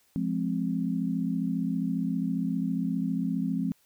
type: chord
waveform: sine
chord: F minor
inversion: none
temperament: just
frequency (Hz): 174.61 / 209.5 / 261.9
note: F3 / Ab3 / C4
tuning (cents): 0 / +15 / +2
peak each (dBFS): -30 / -31 / -30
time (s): 0.16-3.72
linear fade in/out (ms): 0
effects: white hiss -66 dBFS RMS until 3.85 s